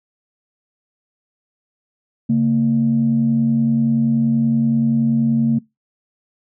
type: tone pair together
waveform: sine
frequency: 138.59 / 229.1 Hz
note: C#3 / A#3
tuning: 0 / -30 cents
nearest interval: major sixth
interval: 870 cents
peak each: -19 / -13 dBFS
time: 2.29-5.59 s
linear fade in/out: 10 ms
effects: noise-tail reverb RT60 0.2 s tail -23 dB re dry + tanh soft clip ceiling -7 dBFS